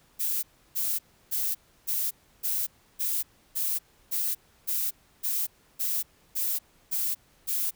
violet noise bursts, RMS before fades -28 dBFS, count 14, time 0.19-7.71 s, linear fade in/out 20 ms, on 240 ms, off 320 ms, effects pink hiss -62 dBFS RMS until 7.75 s

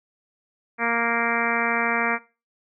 harmonic tone, 233.1 Hz, A#3, in tune, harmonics 1 / 2 / 3 / 4 / 5 / 6 / 7 / 8 / 9 / 10, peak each -30 / -30 / -30 / -30 / -30 / -30 / -30 / -30 / -30 / -30 dBFS, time 0.78-2.19 s, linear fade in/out 50 ms, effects noise-tail reverb RT60 0.3 s tail -18 dB re dry

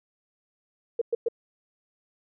sine tone bursts, 466.2 Hz, A#4, in tune, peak -21 dBFS, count 3, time 0.99-1.285 s, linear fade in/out 5 ms, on 25 ms, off 110 ms, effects none

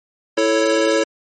square chord, A major, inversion second, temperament equal, 329.6 / 440 / 554.4 Hz, E4 / A4 / C#5, 0 / 0 / 0 cents, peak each -20 / -20 / -18 dBFS, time 0.37-1.04 s, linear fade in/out 10 ms, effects MP3 32 kbps

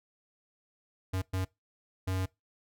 square tone bursts at uneven times, 93.7 Hz, F#2, 22 cents sharp, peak -30 dBFS, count 3, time 1.13-1.22 / 1.33-1.45 / 2.07-2.26 s, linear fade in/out 10 ms, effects noise-tail reverb RT60 0.2 s tail -22 dB re dry

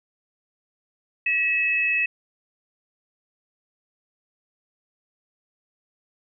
sine tone pair together, 1926 / 2590 Hz, B6 / E7, -44 / -31 cents, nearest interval perfect fourth, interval 513 cents, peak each -27 / -20 dBFS, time 1.26-2.06 s, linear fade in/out 5 ms, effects none

